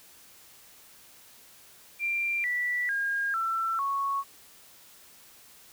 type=tone with pitch steps; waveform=sine; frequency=2373 / 1961.2 / 1620.8 / 1339.5 / 1107 Hz; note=D7 / B6 / G#6 / E6 / C#6; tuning=+17 / -13 / -43 / +27 / -3 cents; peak=-26 dBFS; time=1.99-4.24 s; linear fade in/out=50 ms; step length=450 ms; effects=white hiss -54 dBFS RMS until 5.72 s